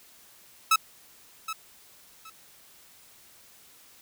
sawtooth tone with echo, 1299 Hz, E6, 26 cents flat, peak -14 dBFS, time 0.71-0.76 s, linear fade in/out 5 ms, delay 770 ms, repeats 2, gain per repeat -13 dB, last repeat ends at 2.3 s, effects white hiss -55 dBFS RMS until 4.01 s

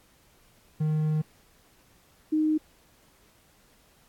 triangle / sine tone pair in turn, 154.4 / 309.7 Hz, D#3 / D#4, -13 / -8 cents, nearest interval octave, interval 1205 cents, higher second, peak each -21 dBFS, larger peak neither, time 0.8-1.22 / 2.32-2.58 s, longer first, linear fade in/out 10 ms, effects pink hiss -61 dBFS RMS until 4.08 s + AAC 64 kbps

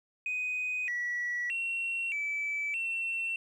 sine tone with pitch steps, 2499 / 1940 / 2727 / 2308 / 2703 Hz, D#7 / B6 / F7 / D7 / E7, +7 / -31 / -42 / -31 / +43 cents, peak -29 dBFS, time 0.26-3.36 s, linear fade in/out 2 ms, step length 620 ms, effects tanh soft clip ceiling -27 dBFS + 11-bit

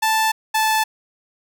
sawtooth tone pair in turn, 880 / 873.9 Hz, A5 / A5, 0 / -12 cents, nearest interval unison, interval 12 cents, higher first, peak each -12 / -12 dBFS, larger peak neither, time 0.02-0.32 / 0.54-0.84 s, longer neither, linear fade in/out 10 ms, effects none

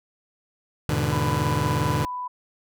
sawtooth chord, E dominant seventh, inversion none, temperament just, 82.41 / 103.01 / 123.61 / 148.33 Hz, E2 / G#2 / B2 / D3, 0 / -14 / +2 / +18 cents, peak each -26 / -24 / -23 / -21 dBFS, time 0.89-2.05 s, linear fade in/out 0 ms
sine tone, 994 Hz, B5, 11 cents sharp, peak -28 dBFS, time 1.12-2.28 s, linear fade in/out 10 ms
effects none

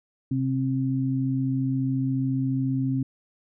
sine tone pair together, 131.3 / 265.7 Hz, C3 / C4, +6 / +27 cents, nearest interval octave, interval 1221 cents, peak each -25 dBFS, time 0.31-3.03 s, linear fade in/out 5 ms, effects none

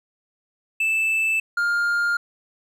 triangle tone pair in turn, 2637 / 1407 Hz, E7 / F6, 0 / +12 cents, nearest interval major seventh, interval 1088 cents, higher first, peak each -17 dBFS, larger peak neither, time 0.8-1.4 / 1.57-2.17 s, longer neither, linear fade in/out 5 ms, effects none

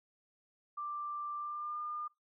sine tone with pitch glide, 1180 to 1207.6 Hz, D6 to D6, +8 to +48 cents, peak -37 dBFS, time 0.77-2.08 s, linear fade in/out 10 ms, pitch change +40 cents, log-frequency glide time 1.37-1.79 s, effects noise-tail reverb RT60 0.2 s tail -22 dB re dry

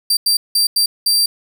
sawtooth tone bursts at uneven times, 4699 Hz, D8, in tune, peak -9 dBFS, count 5, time 0.1-0.17 / 0.26-0.37 / 0.55-0.67 / 0.76-0.86 / 1.06-1.26 s, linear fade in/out 5 ms, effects none

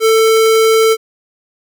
square tone, 444.6 Hz, A4, 18 cents sharp, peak -8 dBFS, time 0-0.97 s, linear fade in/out 50 ms, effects none

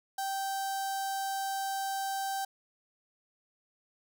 sawtooth tone with notch filter, 780 Hz, G5, 9 cents flat, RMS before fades -34 dBFS, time 0.18-2.45 s, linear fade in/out 5 ms, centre 2300 Hz, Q 0.87, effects none

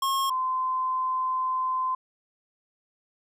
square / sine tone pair in turn, 1080 / 1031.5 Hz, C#6 / C6, -45 / -25 cents, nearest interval minor second, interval 80 cents, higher first, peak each -24 dBFS, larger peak neither, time 0.02-0.3 / 0.3-1.95 s, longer second, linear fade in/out 5 ms, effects none

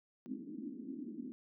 pink band-pass noise, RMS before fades -45 dBFS, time 0.26-1.32 s, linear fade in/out 0 ms, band 230 to 300 Hz, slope 48 dB/octave, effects none

